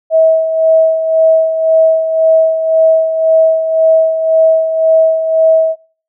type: tone with tremolo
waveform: sine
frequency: 644 Hz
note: E5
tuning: 41 cents flat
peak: -4 dBFS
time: 0.1-5.76 s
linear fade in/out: 50 ms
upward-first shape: sine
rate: 1.9 Hz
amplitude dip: 60%
effects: noise-tail reverb RT60 0.5 s tail -24 dB re dry